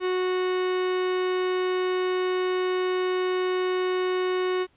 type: tone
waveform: 45% pulse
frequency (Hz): 367.9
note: F#4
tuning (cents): -10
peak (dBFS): -23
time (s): 0-4.67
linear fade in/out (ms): 50
effects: pink hiss -64 dBFS RMS until 4.76 s + resampled to 8000 Hz